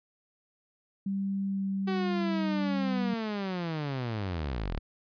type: tone with pitch glide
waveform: sine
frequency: 196 to 194.53 Hz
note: G3 to G3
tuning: 0 to -13 cents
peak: -28 dBFS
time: 1.06-3.14 s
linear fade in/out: 5 ms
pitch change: -13 cents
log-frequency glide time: 1.47-1.65 s
type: linear sweep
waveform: sawtooth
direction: down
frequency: 383.1 to 32.62 Hz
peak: -27 dBFS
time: 1.87-4.79 s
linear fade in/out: 10 ms
effects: resampled to 11025 Hz